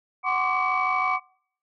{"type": "tone cluster", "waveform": "sine", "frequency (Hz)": [746, 1046, 1132, 1185, 2274], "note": ["F#5", "C6", "C#6", "D6", "C#7"], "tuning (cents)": [14, -1, 36, 15, 44], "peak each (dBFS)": -27, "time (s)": [0.23, 1.2], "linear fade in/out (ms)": 50, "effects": ["noise-tail reverb RT60 0.6 s tail -25 dB re dry", "tanh soft clip ceiling -14 dBFS"]}